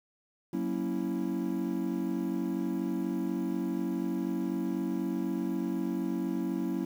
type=chord; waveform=triangle; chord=F# dominant seventh; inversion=none; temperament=equal; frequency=185 / 233.1 / 277.2 / 329.6 Hz; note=F#3 / A#3 / C#4 / E4; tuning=0 / 0 / 0 / 0 cents; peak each=-33 / -34 / -33 / -32 dBFS; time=0.53-6.85 s; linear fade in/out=5 ms; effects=9-bit